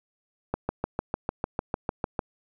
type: click train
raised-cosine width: 1 ms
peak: -12 dBFS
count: 12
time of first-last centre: 0.54-2.192 s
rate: 6.66 Hz
effects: none